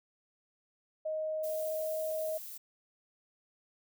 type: tone with pitch glide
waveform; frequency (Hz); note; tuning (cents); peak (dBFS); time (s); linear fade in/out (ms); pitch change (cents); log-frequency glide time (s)
sine; 625 to 629.7; D#5 to D#5; +8 to +21; -32; 1.05-2.38; 10; +13; 1.37-1.99
type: noise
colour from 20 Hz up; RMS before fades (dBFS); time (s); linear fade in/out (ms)
violet; -45; 1.43-2.58; 10
effects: none